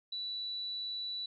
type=tone; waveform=sine; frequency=3951 Hz; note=B7; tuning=in tune; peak=-36 dBFS; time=0.12-1.26 s; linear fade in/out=5 ms; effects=none